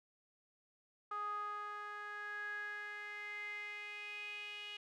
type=tone with band-pass filter sweep; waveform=sawtooth; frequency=415.3 Hz; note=G#4; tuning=in tune; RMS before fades=-45 dBFS; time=1.11-4.77 s; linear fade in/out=5 ms; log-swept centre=1200 to 2800 Hz; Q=8.3; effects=none